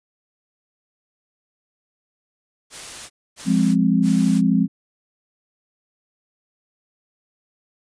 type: noise bursts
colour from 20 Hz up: white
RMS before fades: -35 dBFS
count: 3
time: 2.7-4.42 s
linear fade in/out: 50 ms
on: 400 ms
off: 260 ms
type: chord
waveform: sine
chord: F minor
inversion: none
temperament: equal with one note detuned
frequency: 174.61 / 206.3 / 261.6 Hz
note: F3 / Ab3 / C4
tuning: 0 / -11 / 0 cents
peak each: -19 / -18 / -19 dBFS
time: 3.45-4.68 s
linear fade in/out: 50 ms
effects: resampled to 22050 Hz